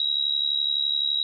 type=tone with amplitude modulation; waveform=sine; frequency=3850 Hz; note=B7; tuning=45 cents flat; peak=-18 dBFS; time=0-1.23 s; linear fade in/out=2 ms; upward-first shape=sine; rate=71.8 Hz; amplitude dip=80%; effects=none